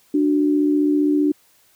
sine tone pair together, 294.8 / 370 Hz, D4 / F#4, +7 / 0 cents, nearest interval major third, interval 393 cents, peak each -15 / -23 dBFS, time 0.14-1.32 s, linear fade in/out 5 ms, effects white hiss -57 dBFS RMS until 1.75 s

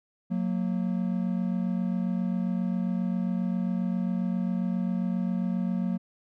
triangle tone pair together, 182.55 / 230 Hz, F#3 / A#3, -23 / -23 cents, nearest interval major third, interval 400 cents, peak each -25 / -28 dBFS, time 0.3-5.98 s, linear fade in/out 20 ms, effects none

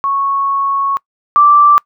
sine tone pair in turn, 1105 / 1170.7 Hz, C#6 / D6, -6 / -6 cents, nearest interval minor second, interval 100 cents, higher second, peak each -12 / -4 dBFS, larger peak second, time 0.04-0.97 / 1.36-1.78 s, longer first, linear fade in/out 0 ms, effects noise-tail reverb RT60 0.1 s tail -24 dB re dry

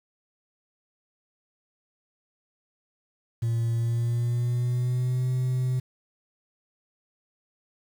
sine tone with pitch glide, 115.7 to 127.64 Hz, A#2 to C3, -13 to -43 cents, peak -20 dBFS, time 3.42-5.8 s, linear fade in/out 10 ms, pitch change +170 cents, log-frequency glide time 3.74-5.29 s, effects tanh soft clip ceiling -22 dBFS + 8-bit

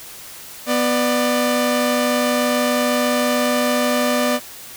sawtooth tone pair together, 246.9 / 594.1 Hz, B3 / D5, 0 / +20 cents, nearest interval octave + minor third, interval 1520 cents, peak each -15 dBFS, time 0.66-4.4 s, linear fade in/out 50 ms, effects white hiss -37 dBFS RMS until 4.76 s

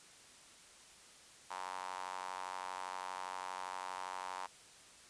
sawtooth tone with high-pass filter, 92.5 Hz, F#2, in tune, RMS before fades -44 dBFS, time 1.5-4.47 s, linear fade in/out 10 ms, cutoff 930 Hz, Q 4.4, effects white hiss -59 dBFS RMS until 5.09 s + resampled to 22050 Hz

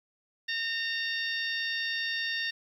harmonic tone with a mistuned harmonic, 915 Hz, A#5, 32 cents flat, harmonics 2 / 3 / 4 / 5 / 6, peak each -32 / -37 / -36 / -40 / -41 dBFS, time 0.48-2.51 s, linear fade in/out 10 ms, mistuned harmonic 3, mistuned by +15 cents, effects 10-bit

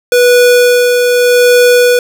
square tone with tremolo, 490 Hz, B4, 14 cents flat, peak -4 dBFS, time 0.12-1.99 s, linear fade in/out 2 ms, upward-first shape sine, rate 0.84 Hz, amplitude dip 35%, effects none

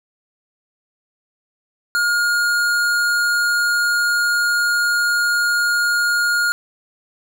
sine tone with tanh clipping, 1424 Hz, F6, 33 cents sharp, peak -17 dBFS, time 1.95-6.52 s, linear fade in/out 0 ms, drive 18 dB, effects none

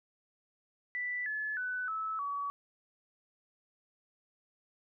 sine tone with pitch steps, 1975.5 / 1719.8 / 1497.1 / 1303.3 / 1134.6 Hz, B6 / A6 / F#6 / E6 / C#6, 0 / -40 / +20 / -20 / +40 cents, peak -33 dBFS, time 0.95-2.5 s, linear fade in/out 0 ms, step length 310 ms, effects none

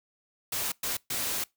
white noise bursts at uneven times, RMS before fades -31 dBFS, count 3, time 0.52-0.72 / 0.83-0.97 / 1.1-1.44 s, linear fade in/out 5 ms, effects noise-tail reverb RT60 0.2 s tail -24 dB re dry

